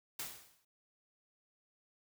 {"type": "noise with exponential decay", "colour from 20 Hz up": "white", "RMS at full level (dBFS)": -39, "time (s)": [0.19, 0.65], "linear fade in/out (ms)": 5, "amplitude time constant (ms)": 100, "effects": ["noise-tail reverb RT60 0.1 s tail -23 dB re dry"]}